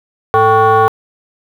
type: tone with frequency modulation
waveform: sine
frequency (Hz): 779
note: G5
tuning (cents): -11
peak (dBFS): -5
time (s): 0.34-0.88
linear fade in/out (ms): 0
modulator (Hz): 336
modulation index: 1.4
effects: tanh soft clip ceiling -3 dBFS + 7-bit